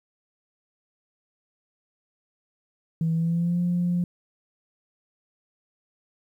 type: tone with pitch glide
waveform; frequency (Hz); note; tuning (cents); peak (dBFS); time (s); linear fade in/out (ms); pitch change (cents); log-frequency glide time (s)
sine; 163.1 to 175.82; E3 to F3; -18 to +12; -20; 3.01-4.04; 2; +130; 3.13-3.6
effects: tanh soft clip ceiling -17 dBFS + 10-bit